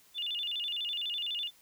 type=tone with vibrato; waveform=sine; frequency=3170 Hz; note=G7; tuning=19 cents sharp; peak=-32 dBFS; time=0.14-1.51 s; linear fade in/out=50 ms; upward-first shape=square; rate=12 Hz; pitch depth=180 cents each way; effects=white hiss -62 dBFS RMS until 1.61 s